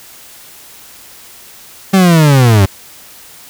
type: linear sweep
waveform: 40% pulse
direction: down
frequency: 196 to 92.5 Hz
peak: -4 dBFS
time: 1.93-2.66 s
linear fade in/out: 10 ms
effects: white hiss -37 dBFS RMS until 3.49 s